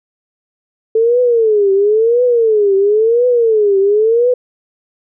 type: tone with vibrato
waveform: sine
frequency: 439.3 Hz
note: A4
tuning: 3 cents flat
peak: -8 dBFS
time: 0.95-4.34 s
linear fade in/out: 5 ms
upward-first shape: triangle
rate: 0.97 Hz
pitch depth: 230 cents each way
effects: none